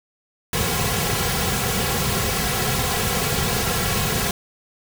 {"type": "noise with comb filter", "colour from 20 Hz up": "pink", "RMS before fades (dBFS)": -22, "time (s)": [0.53, 4.31], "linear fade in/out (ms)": 2, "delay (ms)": 3.3, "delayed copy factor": -0.85, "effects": []}